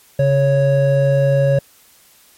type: tone pair together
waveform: triangle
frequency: 138.59 / 553.8 Hz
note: C#3 / C#5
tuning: 0 / -2 cents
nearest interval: 2 octaves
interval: 2398 cents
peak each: -12 dBFS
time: 0.19-1.59 s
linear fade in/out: 5 ms
effects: white hiss -50 dBFS RMS until 2.37 s + MP3 64 kbps